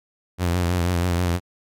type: tone with vibrato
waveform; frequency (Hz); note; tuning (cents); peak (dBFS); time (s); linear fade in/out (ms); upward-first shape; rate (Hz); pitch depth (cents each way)
sawtooth; 88; F2; +14; -15; 0.38-1.4; 50; triangle; 6.2; 67
effects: MP3 96 kbps